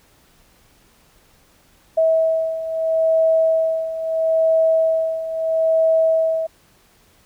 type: beating tone pair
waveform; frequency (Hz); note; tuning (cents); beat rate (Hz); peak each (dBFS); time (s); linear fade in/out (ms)
sine; 646 / 646.76; E5 / E5; -35 / -33; 0.76; -21 / -16; 1.97-6.47; 10
effects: pink hiss -55 dBFS RMS until 7.25 s